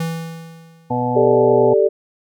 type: tone with exponential decay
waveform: square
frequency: 164.4 Hz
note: E3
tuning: 4 cents flat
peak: -19 dBFS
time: 0-1.15 s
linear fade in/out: 5 ms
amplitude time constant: 250 ms
type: harmonic tone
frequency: 123.47 Hz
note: B2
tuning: in tune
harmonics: 1 / 2 / 4 / 5 / 6 / 7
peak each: -24 / -22 / -24 / -30 / -26 / -22 dBFS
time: 0.9-1.74 s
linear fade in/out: 10 ms
type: chord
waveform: sine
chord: G suspended second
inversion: none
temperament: just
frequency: 392 / 441 / 588 Hz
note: G4 / A4 / D5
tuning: 0 / +4 / +2 cents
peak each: -15 / -15 / -17 dBFS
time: 1.15-1.89 s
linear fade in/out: 20 ms
effects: none